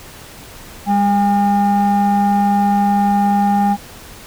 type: tone pair together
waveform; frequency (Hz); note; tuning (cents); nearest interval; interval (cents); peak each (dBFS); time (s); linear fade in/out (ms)
sine; 201.3 / 810; G3 / G#5; +46 / -43; 2 octaves; 2411; -12; 0.86-3.77; 50
effects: tanh soft clip ceiling -8 dBFS + pink hiss -37 dBFS RMS until 4.26 s